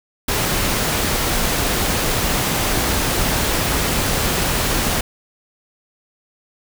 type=noise; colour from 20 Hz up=pink; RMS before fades=-19 dBFS; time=0.28-5.01 s; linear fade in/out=5 ms; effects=none